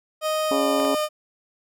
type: tone with pitch glide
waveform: 30% pulse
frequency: 622 to 608.5 Hz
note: D#5 to D#5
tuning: -1 to -39 cents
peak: -19 dBFS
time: 0.21-1.09 s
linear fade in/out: 50 ms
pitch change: -38 cents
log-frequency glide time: 0.48-0.62 s
type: harmonic tone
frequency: 138.59 Hz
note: C#3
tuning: in tune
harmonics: 2 / 3 / 4 / 5 / 6 / 7 / 8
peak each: -24 / -28 / -30 / -32 / -34 / -35 / -36 dBFS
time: 0.51-0.95 s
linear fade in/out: 2 ms
type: clicks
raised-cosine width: 0.3 ms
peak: -19 dBFS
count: 2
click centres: 0.801 / 0.851 s
effects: none